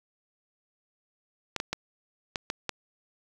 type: clicks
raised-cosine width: 0.2 ms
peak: -12 dBFS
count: 6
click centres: 1.563 / 1.601 / 1.73 / 2.358 / 2.501 / 2.693 s
effects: 7-bit